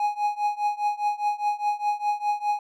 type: tone with tremolo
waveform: triangle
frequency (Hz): 830.6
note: G#5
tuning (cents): 0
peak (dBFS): -17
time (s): 0-2.59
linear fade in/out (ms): 2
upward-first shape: triangle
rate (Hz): 4.9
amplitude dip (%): 95
effects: none